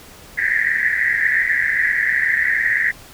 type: band-pass noise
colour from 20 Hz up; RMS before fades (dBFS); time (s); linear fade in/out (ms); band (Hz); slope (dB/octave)
white; -18; 0.37-2.92; 20; 1700 to 2000; 96
effects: pink hiss -42 dBFS RMS until 3.13 s